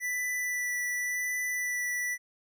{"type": "tone with vibrato", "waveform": "square", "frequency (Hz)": 1975.5, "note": "B6", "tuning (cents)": 0, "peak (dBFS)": -30, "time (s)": [0, 2.18], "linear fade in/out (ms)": 50, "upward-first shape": "sine", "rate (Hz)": 0.9, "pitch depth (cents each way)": 11, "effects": []}